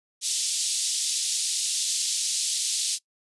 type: band-pass noise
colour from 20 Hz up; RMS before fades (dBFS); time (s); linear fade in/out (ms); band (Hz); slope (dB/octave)
white; -27; 0.21-2.99; 50; 3500 to 9200; 24
effects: noise-tail reverb RT60 0.1 s tail -22 dB re dry + resampled to 24000 Hz